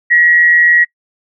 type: tone with amplitude modulation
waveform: sine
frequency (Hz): 1911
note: A#6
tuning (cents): +43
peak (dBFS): -4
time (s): 0.1-0.85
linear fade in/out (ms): 20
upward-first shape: sine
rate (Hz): 167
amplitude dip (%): 40
effects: noise-tail reverb RT60 0.1 s tail -26 dB re dry